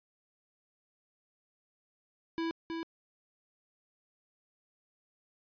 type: tone with echo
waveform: square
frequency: 329.6 Hz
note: E4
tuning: in tune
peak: -32 dBFS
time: 2.38-2.51 s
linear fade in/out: 0 ms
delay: 320 ms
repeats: 1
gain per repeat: -4 dB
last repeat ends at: 2.83 s
effects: resampled to 11025 Hz